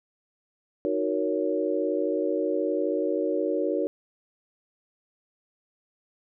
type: chord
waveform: sine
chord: D# minor seventh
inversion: none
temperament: equal with one note detuned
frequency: 311.1 / 370 / 466.2 / 558.9 Hz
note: D#4 / F#4 / A#4 / C#5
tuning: 0 / 0 / 0 / +14 cents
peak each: -29 dBFS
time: 0.85-3.87 s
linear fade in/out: 0 ms
effects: none